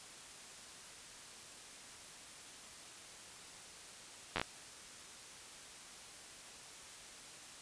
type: slowing click train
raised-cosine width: 0.3 ms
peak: -18 dBFS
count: 5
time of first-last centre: 4.36-4.415 s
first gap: 10 ms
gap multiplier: 1.22
effects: white hiss -53 dBFS RMS until 7.61 s + resampled to 22050 Hz